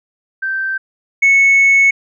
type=tone pair in turn; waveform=sine; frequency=1559 / 2205 Hz; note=G6 / C#7; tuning=-10 / -10 cents; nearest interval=tritone; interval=600 cents; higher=second; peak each=-16 / -5 dBFS; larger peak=second; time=0.42-0.78 / 1.22-1.91 s; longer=second; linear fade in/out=10 ms; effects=tanh soft clip ceiling -5 dBFS